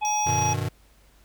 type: harmonic tone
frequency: 846 Hz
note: G#5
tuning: 32 cents sharp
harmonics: 1 / 3 / 4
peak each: -23 / -33 / -41 dBFS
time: 0.01-0.55 s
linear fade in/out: 20 ms
type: tone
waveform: square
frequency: 5730 Hz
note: F8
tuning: 44 cents sharp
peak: -28 dBFS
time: 0.05-0.53 s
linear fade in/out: 0 ms
type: chord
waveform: square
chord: G augmented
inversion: none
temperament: just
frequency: 98 / 122.5 / 153.12 Hz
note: G2 / B2 / D#3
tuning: 0 / -14 / -27 cents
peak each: -30 / -30 / -32 dBFS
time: 0.26-0.69 s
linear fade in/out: 10 ms
effects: added 50 Hz sine -56 dBFS peak until 1.24 s + pink hiss -60 dBFS RMS until 1.24 s

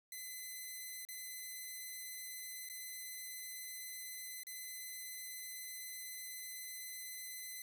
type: tone with dropouts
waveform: 5% pulse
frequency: 2027 Hz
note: B6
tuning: 45 cents sharp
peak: -35 dBFS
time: 0.12-7.62 s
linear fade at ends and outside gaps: 2 ms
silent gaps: 1.051-1.087 / 2.689-2.697 / 4.434-4.468 s
effects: none

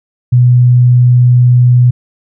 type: tone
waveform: sine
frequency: 123.47 Hz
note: B2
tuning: in tune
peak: -3 dBFS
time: 0.32-1.91 s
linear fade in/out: 10 ms
effects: none

